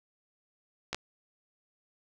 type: clicks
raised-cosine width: 0.2 ms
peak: -15 dBFS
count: 2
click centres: 0.93 / 0.946 s
effects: none